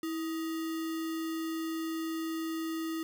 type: tone with sample-and-hold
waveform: sine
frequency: 324.7 Hz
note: E4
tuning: 26 cents flat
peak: -32 dBFS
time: 0.03-3.03 s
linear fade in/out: 2 ms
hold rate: 1575 Hz
effects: none